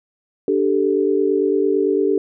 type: chord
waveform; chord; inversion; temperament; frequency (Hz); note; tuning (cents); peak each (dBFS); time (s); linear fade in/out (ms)
sine; D suspended fourth; none; just; 293.7 / 391.6 / 440.5; D4 / G4 / A4; 0 / -2 / +2; -21 / -17 / -20; 0.48-2.18; 2
effects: none